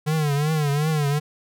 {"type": "tone with vibrato", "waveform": "square", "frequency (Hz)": 149.7, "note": "D3", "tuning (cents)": 33, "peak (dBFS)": -20, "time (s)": [0.06, 1.2], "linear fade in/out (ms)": 20, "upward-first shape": "triangle", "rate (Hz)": 2.7, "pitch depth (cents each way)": 120, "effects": []}